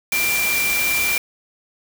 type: tone in noise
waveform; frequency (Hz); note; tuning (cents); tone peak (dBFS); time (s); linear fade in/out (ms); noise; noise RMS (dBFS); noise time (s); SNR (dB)
sine; 2366; D7; +12; -19; 0.12-1.18; 2; white; -23; 0.12-1.18; +1
effects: none